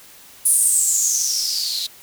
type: noise with band-pass filter sweep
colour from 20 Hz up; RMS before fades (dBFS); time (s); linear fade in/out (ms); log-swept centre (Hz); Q
violet; -19; 0.45-1.87; 10; 10000 to 3900; 9
effects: white hiss -45 dBFS RMS until 2.02 s